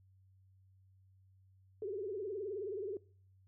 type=tone with vibrato; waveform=sine; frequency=404 Hz; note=G#4; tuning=48 cents flat; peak=-37 dBFS; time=1.82-2.97 s; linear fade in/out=2 ms; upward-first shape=triangle; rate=19 Hz; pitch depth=190 cents each way; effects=noise-tail reverb RT60 0.5 s tail -22 dB re dry + added 95 Hz sine -63 dBFS peak until 3.47 s